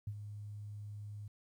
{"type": "tone with ADSR envelope", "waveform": "sine", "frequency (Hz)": 103.83, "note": "G#2", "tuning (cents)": 0, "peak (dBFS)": -35, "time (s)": [0.07, 1.28], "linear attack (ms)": 4, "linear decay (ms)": 57, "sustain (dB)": -8, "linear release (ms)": 6, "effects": ["12-bit"]}